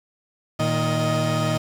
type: tone cluster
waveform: 30% pulse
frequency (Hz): 115.7 / 156.7 / 625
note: A#2 / D#3 / D#5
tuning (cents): -13 / +13 / +8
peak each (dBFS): -22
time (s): 0.59-1.58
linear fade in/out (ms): 10
effects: low-pass 9000 Hz 12 dB/octave + 7-bit